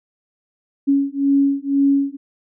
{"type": "beating tone pair", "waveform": "sine", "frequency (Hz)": [277.2, 279.2], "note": ["C#4", "C#4"], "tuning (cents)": [0, 13], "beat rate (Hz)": 2, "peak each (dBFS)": -17, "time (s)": [0.87, 2.17], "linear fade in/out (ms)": 20, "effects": []}